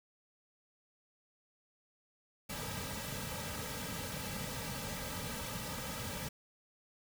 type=noise with comb filter; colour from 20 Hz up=pink; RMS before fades=-41 dBFS; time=2.49-6.29 s; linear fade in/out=10 ms; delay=2.8 ms; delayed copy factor=-0.9; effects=none